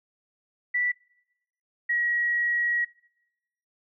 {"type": "tone pair in turn", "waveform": "sine", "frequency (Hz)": [1963, 1908.2], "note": ["B6", "A#6"], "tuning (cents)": [-11, 40], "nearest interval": "unison", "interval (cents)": 49, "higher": "first", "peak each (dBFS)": -22, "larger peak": "neither", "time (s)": [[0.74, 0.92], [1.89, 2.85]], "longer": "second", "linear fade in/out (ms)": 10, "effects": ["noise-tail reverb RT60 0.9 s tail -24 dB re dry"]}